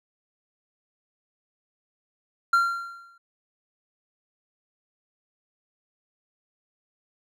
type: tone with exponential decay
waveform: triangle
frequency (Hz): 1379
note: F6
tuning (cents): -22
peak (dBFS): -13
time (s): 2.53-3.18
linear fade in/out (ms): 5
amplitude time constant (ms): 140
effects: none